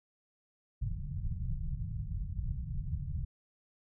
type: low-pass noise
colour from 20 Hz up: pink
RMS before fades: -36 dBFS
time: 0.81-3.25 s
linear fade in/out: 10 ms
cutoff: 160 Hz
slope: 48 dB/octave
effects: none